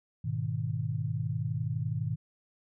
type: chord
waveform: sine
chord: G# minor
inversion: none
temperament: equal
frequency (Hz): 103.83 / 123.47 / 155.56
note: G#2 / B2 / D#3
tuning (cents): 0 / 0 / 0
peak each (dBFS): -34 / -33 / -34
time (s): 0.24-2.16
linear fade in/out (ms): 10
effects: none